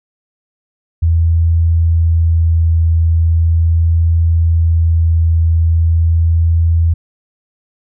sine tone with vibrato, 82.6 Hz, E2, 4 cents sharp, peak -8 dBFS, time 1.02-6.94 s, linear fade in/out 10 ms, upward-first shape triangle, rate 0.4 Hz, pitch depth 9 cents each way, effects none

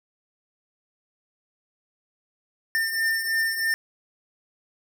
square beating tone pair, 1800 / 1803.1 Hz, A6 / A6, +39 / +42 cents, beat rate 3.1 Hz, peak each -31 / -24 dBFS, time 2.75-3.74 s, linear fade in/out 0 ms, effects none

